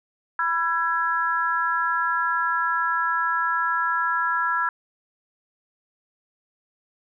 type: chord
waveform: sine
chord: E major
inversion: second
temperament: equal with one note detuned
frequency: 987.8 / 1350.1 / 1661.2 Hz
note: B5 / E6 / G#6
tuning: 0 / +41 / 0 cents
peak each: -26 / -24 / -25 dBFS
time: 0.39-4.69 s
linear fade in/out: 2 ms
effects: none